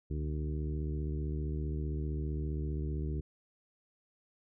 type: harmonic tone with a mistuned harmonic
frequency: 75.3 Hz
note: D2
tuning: 44 cents sharp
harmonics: 1 / 2 / 3 / 4 / 5 / 6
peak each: -34 / -38 / -47 / -44 / -45 / -53 dBFS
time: 0.1-3.21 s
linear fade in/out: 10 ms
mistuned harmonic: 1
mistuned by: -97 cents
effects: none